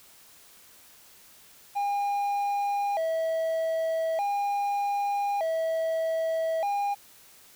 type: tone with vibrato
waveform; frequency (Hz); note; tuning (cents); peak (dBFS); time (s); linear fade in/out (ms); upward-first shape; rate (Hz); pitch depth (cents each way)
triangle; 725; F#5; -35; -23; 1.75-6.95; 20; square; 0.41; 190
effects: white hiss -54 dBFS RMS until 7.55 s